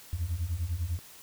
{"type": "beating tone pair", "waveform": "sine", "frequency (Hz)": [79, 89], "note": ["D#2", "F2"], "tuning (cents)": [27, 33], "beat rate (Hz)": 10, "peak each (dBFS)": [-32, -30], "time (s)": [0.13, 0.99], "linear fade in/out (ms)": 0, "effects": ["tanh soft clip ceiling -24 dBFS", "white hiss -51 dBFS RMS until 1.22 s"]}